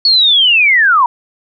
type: linear sweep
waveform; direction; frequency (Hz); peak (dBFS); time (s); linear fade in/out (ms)
sine; down; 4435 to 922; -6; 0.05-1.06; 2
effects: none